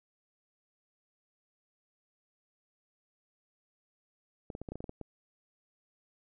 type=clicks; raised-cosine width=2 ms; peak=-27 dBFS; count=10; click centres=4.502 / 4.551 / 4.616 / 4.688 / 4.72 / 4.756 / 4.805 / 4.842 / 4.894 / 5.013 s; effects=none